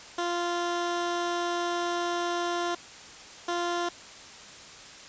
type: tone bursts at uneven times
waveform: 15% pulse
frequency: 347.5 Hz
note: F4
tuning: 9 cents flat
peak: -21 dBFS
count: 2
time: 0.18-2.75 / 3.48-3.89 s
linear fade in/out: 5 ms
effects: white hiss -46 dBFS RMS until 5.08 s + resampled to 16000 Hz